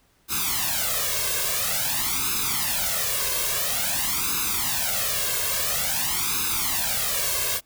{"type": "noise with flanger", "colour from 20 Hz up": "white", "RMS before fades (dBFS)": -25, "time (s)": [0.28, 7.61], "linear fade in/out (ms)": 50, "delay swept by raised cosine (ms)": [0.78, 1.88], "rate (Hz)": 0.49, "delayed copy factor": 1, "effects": ["pink hiss -63 dBFS RMS until 7.65 s"]}